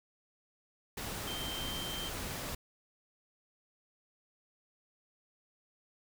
sine tone in noise, 3136 Hz, G7, in tune, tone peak -40 dBFS, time 1.27-2.09 s, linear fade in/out 5 ms, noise pink, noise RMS -40 dBFS, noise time 0.97-2.55 s, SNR -3 dB, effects none

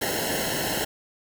pink noise with comb filter, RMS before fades -27 dBFS, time 0.01-0.85 s, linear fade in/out 10 ms, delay 0.84 ms, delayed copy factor -1, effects none

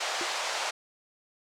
pink band-pass noise, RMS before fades -32 dBFS, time 0-0.71 s, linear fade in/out 10 ms, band 590 to 7200 Hz, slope 24 dB/octave
sine tone with exponential decay, 350 Hz, F4, 4 cents sharp, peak -29 dBFS, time 0.21-0.29 s, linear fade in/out 2 ms, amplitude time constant 17 ms
effects none

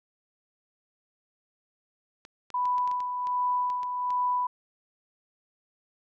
clicks, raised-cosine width 0.2 ms, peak -28 dBFS, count 11, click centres 2.251 / 2.503 / 2.655 / 2.782 / 2.876 / 2.914 / 3.004 / 3.271 / 3.701 / 3.832 / 4.105 s
sine tone with tremolo, 991 Hz, B5, 6 cents sharp, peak -23 dBFS, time 2.54-4.47 s, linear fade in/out 5 ms, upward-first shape sine, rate 1.3 Hz, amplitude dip 50%
effects none

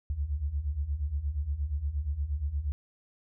sine beating tone pair, 67 / 75.5 Hz, C2 / D2, +42 / +48 cents, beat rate 8.5 Hz, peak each -34 / -30 dBFS, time 0.1-2.72 s, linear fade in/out 0 ms, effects none

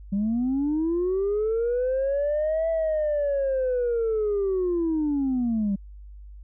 sine linear two-way sweep, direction up then down, 192.5 to 659.3 to 192.5 Hz, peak -20 dBFS, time 0.12-5.76 s, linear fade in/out 10 ms, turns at 2.69 s, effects tanh soft clip ceiling -19 dBFS + added 50 Hz sine -40 dBFS peak until 6.43 s

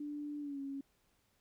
sine tone with pitch glide, 293.7 to 275.6 Hz, D4 to C#4, 0 to -10 cents, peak -39 dBFS, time 0-0.81 s, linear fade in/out 5 ms, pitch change -110 cents, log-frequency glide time 0.4-0.6 s, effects pink hiss -75 dBFS RMS until 1.4 s

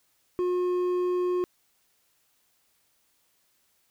sine tone with hard clipping, 359.6 Hz, F#4, 49 cents flat, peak -25 dBFS, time 0.39-1.44 s, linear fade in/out 0 ms, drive 5 dB, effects white hiss -69 dBFS RMS until 3.9 s

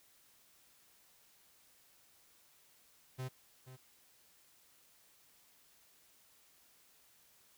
45% pulse tone with echo, 129.1 Hz, C3, 23 cents flat, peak -39 dBFS, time 3.18-3.29 s, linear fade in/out 20 ms, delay 480 ms, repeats 1, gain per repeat -12 dB, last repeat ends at 3.77 s, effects white hiss -67 dBFS RMS until 7.57 s

